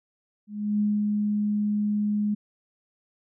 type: tone with ADSR envelope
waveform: sine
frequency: 208.5 Hz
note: G#3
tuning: 7 cents sharp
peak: -20 dBFS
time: 0.47-2.35 s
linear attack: 330 ms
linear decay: 220 ms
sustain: -2 dB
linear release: 13 ms
effects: none